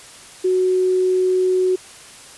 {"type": "tone", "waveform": "sine", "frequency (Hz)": 370, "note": "F#4", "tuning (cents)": 0, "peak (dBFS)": -14, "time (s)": [0.44, 1.76], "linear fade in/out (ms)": 10, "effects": ["white hiss -41 dBFS RMS until 2.37 s", "resampled to 24000 Hz"]}